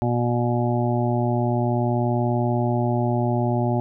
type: harmonic tone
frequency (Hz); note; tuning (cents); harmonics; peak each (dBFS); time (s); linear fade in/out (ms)
120.5; B2; -42; 1 / 2 / 3 / 5 / 6 / 7; -22 / -25 / -27 / -29 / -30 / -30; 0.02-3.8; 0
effects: none